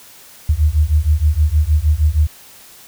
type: beating tone pair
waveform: sine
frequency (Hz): 73.2 / 79.6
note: D2 / D#2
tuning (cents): -5 / +40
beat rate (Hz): 6.4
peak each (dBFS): -14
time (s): 0.49-2.27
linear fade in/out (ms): 5
effects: white hiss -42 dBFS RMS until 2.87 s